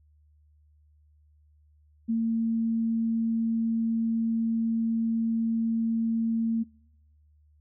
sine tone, 227 Hz, A#3, 46 cents flat, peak -23 dBFS, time 2.08-6.64 s, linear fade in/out 20 ms, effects noise-tail reverb RT60 0.9 s tail -26 dB re dry + added 75 Hz sine -58 dBFS peak until 7.6 s

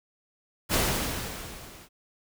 pink noise with level ramp, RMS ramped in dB -22 to -50 dBFS, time 0.69-1.89 s, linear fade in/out 50 ms, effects none

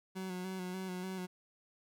30% pulse tone with vibrato, 185 Hz, F#3, in tune, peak -36 dBFS, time 0.15-1.27 s, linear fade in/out 20 ms, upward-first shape square, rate 3.4 Hz, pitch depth 30 cents each way, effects none

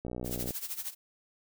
click train, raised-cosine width 2 ms, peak -24 dBFS, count 29, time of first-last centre 0.05-0.508 s, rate 61.2 Hz
blue noise with tremolo, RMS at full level -35 dBFS, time 0.24-0.95 s, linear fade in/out 50 ms, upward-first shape sine, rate 13 Hz, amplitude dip 80%
effects none

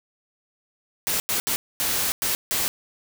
white noise bursts at uneven times, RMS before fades -24 dBFS, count 6, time 1.07-1.2 / 1.29-1.4 / 1.47-1.56 / 1.8-2.12 / 2.22-2.35 / 2.51-2.68 s, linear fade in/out 0 ms, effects none

